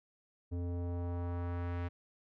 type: tone with low-pass filter sweep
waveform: square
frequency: 87.31 Hz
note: F2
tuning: in tune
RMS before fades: -37 dBFS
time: 0.51-1.89 s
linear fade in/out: 20 ms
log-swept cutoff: 390 to 2200 Hz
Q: 1.1
effects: none